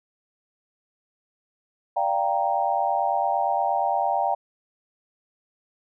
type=chord; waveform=sine; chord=G minor seventh; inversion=second; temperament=equal with one note detuned; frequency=587.3 / 695.2 / 784 / 932.3 Hz; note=D5 / F5 / G5 / Bb5; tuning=0 / -8 / 0 / 0 cents; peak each=-29 / -26 / -24 / -27 dBFS; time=1.96-4.35 s; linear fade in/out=10 ms; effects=none